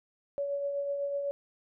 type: tone with tremolo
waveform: sine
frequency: 565 Hz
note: C#5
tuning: 33 cents sharp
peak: -28 dBFS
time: 0.38-1.31 s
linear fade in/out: 0 ms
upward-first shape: triangle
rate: 8 Hz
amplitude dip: 40%
effects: none